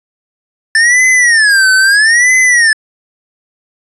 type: tone with vibrato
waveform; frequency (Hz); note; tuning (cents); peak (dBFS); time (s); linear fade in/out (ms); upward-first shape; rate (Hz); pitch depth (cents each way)
square; 1760; A6; 0; -6; 0.75-2.73; 2; sine; 0.77; 250
effects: resampled to 24000 Hz